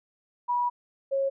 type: tone pair in turn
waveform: sine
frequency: 972 / 545.5 Hz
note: B5 / C#5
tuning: -28 / -28 cents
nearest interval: minor seventh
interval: 1000 cents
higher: first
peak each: -23 dBFS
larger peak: neither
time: 0.48-0.7 / 1.11-1.3 s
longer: first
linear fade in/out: 20 ms
effects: none